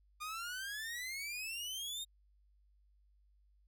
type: exponential sweep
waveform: sawtooth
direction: up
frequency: 1207 to 3733 Hz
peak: -37 dBFS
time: 0.2-2.05 s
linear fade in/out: 20 ms
effects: added 50 Hz sine -66 dBFS peak until 3.67 s